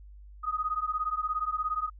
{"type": "beating tone pair", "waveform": "sine", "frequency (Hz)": [1240, 1257], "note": ["D#6", "D#6"], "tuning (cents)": [-6, 17], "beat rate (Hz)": 17, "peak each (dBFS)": -31, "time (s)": [0.43, 1.9], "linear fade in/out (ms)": 20, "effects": ["added 50 Hz sine -46 dBFS peak until 1.99 s"]}